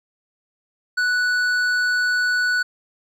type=tone with hard clipping; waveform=sine; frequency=1480 Hz; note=F#6; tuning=in tune; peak=-19 dBFS; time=0.97-2.63 s; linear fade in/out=10 ms; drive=8 dB; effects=none